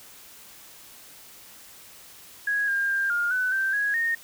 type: tone with pitch steps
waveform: sine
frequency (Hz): 1658 / 1606 / 1595 / 1415 / 1503 / 1564 / 1660 / 1844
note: G#6 / G6 / G6 / F6 / F#6 / G6 / G#6 / A#6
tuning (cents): -3 / +41 / +30 / +22 / +27 / -4 / -1 / -19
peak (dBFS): -22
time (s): 2.47-4.15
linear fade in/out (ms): 5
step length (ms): 210
effects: white hiss -48 dBFS RMS until 4.23 s